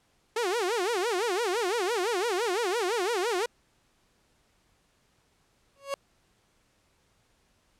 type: tone with vibrato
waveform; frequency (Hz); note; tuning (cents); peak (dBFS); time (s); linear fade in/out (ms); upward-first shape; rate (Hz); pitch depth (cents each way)
sawtooth; 413.5; G#4; -8; -22; 0.36-3.46; 5; sine; 5.9; 280
type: tone with exponential growth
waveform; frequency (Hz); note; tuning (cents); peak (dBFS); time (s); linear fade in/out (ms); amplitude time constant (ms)
30% pulse; 554.4; C#5; 0; -23; 5.76-5.94; 0; 37
effects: pink hiss -68 dBFS RMS until 7.79 s + low-pass 10000 Hz 12 dB/octave